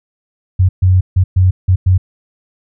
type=tone bursts at uneven times; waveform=sine; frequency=92.5 Hz; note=F#2; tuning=in tune; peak=-6 dBFS; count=6; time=0.59-0.69 / 0.82-1.01 / 1.16-1.24 / 1.36-1.51 / 1.68-1.76 / 1.86-1.98 s; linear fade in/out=10 ms; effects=none